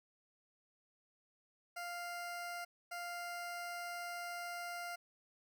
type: tone bursts at uneven times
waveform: 20% pulse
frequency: 698.5 Hz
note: F5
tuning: in tune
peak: -37 dBFS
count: 2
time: 1.76-2.65 / 2.91-4.96 s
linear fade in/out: 10 ms
effects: none